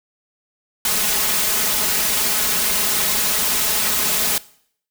white noise with comb filter, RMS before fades -19 dBFS, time 0.85-4.38 s, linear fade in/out 2 ms, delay 4.7 ms, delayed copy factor +0.8, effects noise-tail reverb RT60 0.6 s tail -20 dB re dry

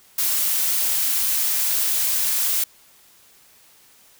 blue noise, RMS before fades -21 dBFS, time 0.18-2.64 s, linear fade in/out 5 ms, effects white hiss -53 dBFS RMS until 4.19 s

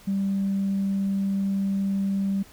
sine tone, 196 Hz, G3, in tune, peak -21 dBFS, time 0.07-2.43 s, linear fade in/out 10 ms, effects tanh soft clip ceiling -18 dBFS + pink hiss -51 dBFS RMS until 2.52 s

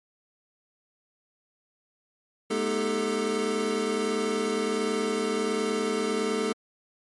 square tone cluster, 213 / 242.9 / 311.5 / 399.1 / 440.5 Hz, G#3 / B3 / D#4 / G4 / A4, +44 / -29 / +2 / +31 / +2 cents, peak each -33 / -35 / -36 / -33 / -29 dBFS, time 2.5-6.53 s, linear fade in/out 10 ms, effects MP3 48 kbps

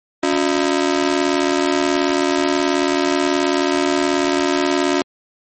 sawtooth ring-modulated tone, 321.6 Hz, E4, 43 cents flat, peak -8 dBFS, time 0.23-5.02 s, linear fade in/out 2 ms, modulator 39.3 Hz, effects MP3 32 kbps

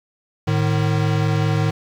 square tone pair together, 107.64 / 152.8 Hz, A2 / D#3, -38 / -31 cents, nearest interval tritone, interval 607 cents, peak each -20 dBFS, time 0.47-1.71 s, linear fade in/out 10 ms, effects low-pass 5000 Hz 12 dB/octave + 7-bit

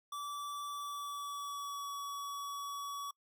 square tone with pitch glide, 1158 to 1132.9 Hz, D6 to C#6, -25 to +37 cents, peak -40 dBFS, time 0.12-3.11 s, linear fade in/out 5 ms, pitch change -38 cents, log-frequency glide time 0.71-1.89 s, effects noise-tail reverb RT60 0.1 s tail -25 dB re dry

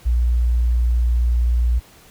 sine tone, 59.6 Hz, A#1, 39 cents sharp, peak -14 dBFS, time 0.05-1.8 s, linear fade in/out 20 ms, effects pink hiss -48 dBFS RMS until 2.1 s

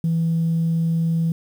sine tone, 164.81 Hz, E3, in tune, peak -16 dBFS, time 0.04-1.32 s, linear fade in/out 2 ms, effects tanh soft clip ceiling -14 dBFS + 8-bit

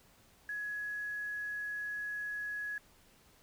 sine tone with quantisation, 1679 Hz, G#6, 18 cents sharp, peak -36 dBFS, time 0.49-2.78 s, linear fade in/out 2 ms, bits 10, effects pink hiss -64 dBFS RMS until 3.42 s

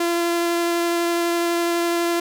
sawtooth tone with vibrato, 341.9 Hz, F4, 37 cents flat, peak -15 dBFS, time 0-2.2 s, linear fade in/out 5 ms, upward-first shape triangle, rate 12 Hz, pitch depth 8 cents each way, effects none

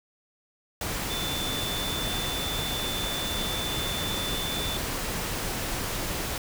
sine tone in noise, 3520 Hz, A7, in tune, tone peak -32 dBFS, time 1.1-4.77 s, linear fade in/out 2 ms, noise pink, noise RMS -31 dBFS, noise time 0.81-6.38 s, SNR -4 dB, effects none

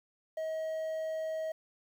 triangle tone with quantisation, 636 Hz, D#5, 38 cents sharp, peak -31 dBFS, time 0.37-1.52 s, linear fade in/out 5 ms, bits 10, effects none

